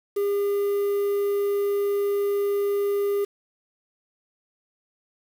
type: tone with quantisation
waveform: triangle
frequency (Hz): 403.9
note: G#4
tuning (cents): -48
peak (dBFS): -19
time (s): 0.16-3.25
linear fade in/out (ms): 10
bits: 7
effects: none